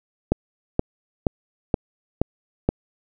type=click train; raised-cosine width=2 ms; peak=-4 dBFS; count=6; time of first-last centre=0.32-2.69 s; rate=2.11 Hz; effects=none